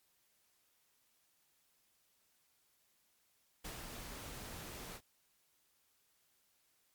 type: noise with ADSR envelope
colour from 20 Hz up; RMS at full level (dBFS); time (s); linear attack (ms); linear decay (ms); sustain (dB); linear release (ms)
pink; -45; 3.64-5.01; 11; 100; -3; 59
effects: white hiss -75 dBFS RMS until 6.94 s + MP3 96 kbps